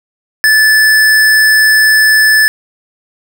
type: tone with hard clipping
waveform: sine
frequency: 1742 Hz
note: A6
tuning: 18 cents flat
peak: -6 dBFS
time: 0.44-2.48 s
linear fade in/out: 0 ms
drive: 18 dB
effects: none